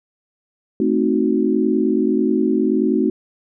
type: chord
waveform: sine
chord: A diminished seventh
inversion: none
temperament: equal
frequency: 220 / 261.6 / 311.1 / 370 Hz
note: A3 / C4 / Eb4 / Gb4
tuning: 0 / 0 / 0 / 0 cents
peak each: -20 dBFS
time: 0.8-3.1 s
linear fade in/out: 2 ms
effects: none